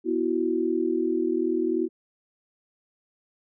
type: chord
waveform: sine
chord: B suspended fourth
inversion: none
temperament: equal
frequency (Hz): 246.9 / 329.6 / 370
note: B3 / E4 / F#4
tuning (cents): 0 / 0 / 0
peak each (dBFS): -30 / -25 / -26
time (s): 0.04-1.89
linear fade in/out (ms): 50
effects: none